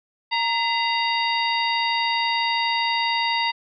harmonic tone with a mistuned harmonic, 932.3 Hz, A#5, in tune, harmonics 1 / 2 / 3 / 4 / 5, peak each -23 / -26 / -28 / -29 / -30 dBFS, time 0.31-3.52 s, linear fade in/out 20 ms, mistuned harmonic 2, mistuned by +140 cents, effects none

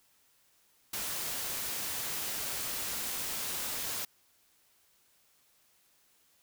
white noise, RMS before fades -36 dBFS, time 0.93-4.05 s, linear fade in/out 5 ms, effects white hiss -68 dBFS RMS until 6.42 s

